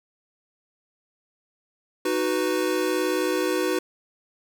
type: chord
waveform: square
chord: B major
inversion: first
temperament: equal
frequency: 311.1 / 370 / 493.9 Hz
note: D#4 / F#4 / B4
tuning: 0 / 0 / 0 cents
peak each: -28 / -26 / -28 dBFS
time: 2.05-3.79 s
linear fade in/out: 5 ms
effects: none